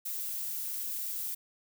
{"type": "noise", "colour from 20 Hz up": "violet", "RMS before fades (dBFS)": -36, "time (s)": [0.05, 1.35], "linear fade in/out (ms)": 10, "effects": []}